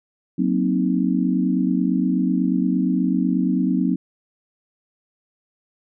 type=chord; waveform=sine; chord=C half-diminished seventh; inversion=second; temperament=equal; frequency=185 / 233.1 / 261.6 / 311.1 Hz; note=Gb3 / Bb3 / C4 / Eb4; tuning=0 / 0 / 0 / 0 cents; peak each=-21 / -25 / -21 / -25 dBFS; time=0.38-3.96 s; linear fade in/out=10 ms; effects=none